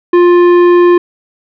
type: tone with tanh clipping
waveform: triangle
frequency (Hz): 351.2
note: F4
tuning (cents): +10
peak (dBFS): -5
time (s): 0.13-0.98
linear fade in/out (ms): 5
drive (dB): 16
effects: none